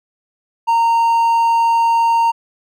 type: tone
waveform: triangle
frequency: 923 Hz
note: A#5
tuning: 17 cents flat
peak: -9 dBFS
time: 0.67-2.32 s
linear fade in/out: 20 ms
effects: none